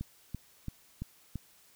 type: click train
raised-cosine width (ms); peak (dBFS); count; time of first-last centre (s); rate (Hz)
5; -24; 5; 0.01-1.357; 2.97
effects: white hiss -62 dBFS RMS until 1.75 s